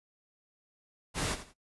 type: noise with echo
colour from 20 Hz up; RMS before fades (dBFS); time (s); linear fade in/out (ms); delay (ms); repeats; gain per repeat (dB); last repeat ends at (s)
pink; -32; 1.14-1.37; 50; 85; 2; -12; 1.54
effects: noise-tail reverb RT60 0.1 s tail -19 dB re dry + resampled to 24000 Hz